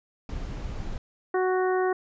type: noise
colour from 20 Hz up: brown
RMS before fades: -33 dBFS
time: 0.29-0.98 s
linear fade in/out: 2 ms
type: harmonic tone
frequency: 370.7 Hz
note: F#4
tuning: 3 cents sharp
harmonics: 1 / 2 / 3 / 4 / 5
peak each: -23 / -29 / -33 / -35 / -37 dBFS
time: 1.34-1.93 s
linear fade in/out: 5 ms
effects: resampled to 16000 Hz